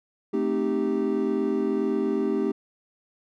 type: chord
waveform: triangle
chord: A half-diminished seventh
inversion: none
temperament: equal with one note detuned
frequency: 220 / 261.6 / 309.3 / 392 Hz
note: A3 / C4 / Eb4 / G4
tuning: 0 / 0 / -10 / 0 cents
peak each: -27 / -27 / -27 / -24 dBFS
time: 0.33-2.52 s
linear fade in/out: 10 ms
effects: none